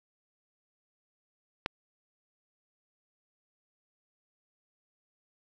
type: click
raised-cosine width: 0.3 ms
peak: -13 dBFS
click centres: 1.661 s
effects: none